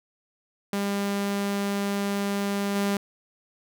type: tone with level steps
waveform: sawtooth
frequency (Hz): 200.5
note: G3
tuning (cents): +39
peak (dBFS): -21 / -19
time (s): 0.73-2.97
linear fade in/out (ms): 2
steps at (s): 2.75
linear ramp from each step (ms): 10
effects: none